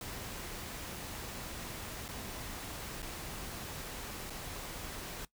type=noise with dropouts; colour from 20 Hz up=pink; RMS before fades=-43 dBFS; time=0.01-5.25 s; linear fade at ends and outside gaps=2 ms; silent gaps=2.081-2.087 / 3.021-3.027 / 4.299-4.303 s; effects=noise-tail reverb RT60 0.1 s tail -18 dB re dry